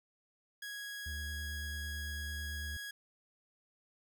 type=tone; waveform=sawtooth; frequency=1658 Hz; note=G#6; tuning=3 cents flat; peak=-38 dBFS; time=0.62-2.91 s; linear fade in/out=5 ms
type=tone with vibrato; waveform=triangle; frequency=73.42 Hz; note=D2; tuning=in tune; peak=-38 dBFS; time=1.06-2.77 s; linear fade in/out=5 ms; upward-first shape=sine; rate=9 Hz; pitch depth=34 cents each way
effects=none